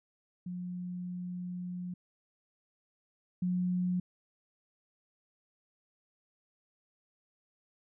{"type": "tone pair in turn", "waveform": "sine", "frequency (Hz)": [179.1, 180.35], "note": ["F3", "F#3"], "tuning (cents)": [44, -44], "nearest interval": "unison", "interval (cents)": 12, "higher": "second", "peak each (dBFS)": [-36, -28], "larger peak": "second", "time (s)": [[0.46, 1.94], [3.42, 4]], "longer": "first", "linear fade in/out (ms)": 5, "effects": []}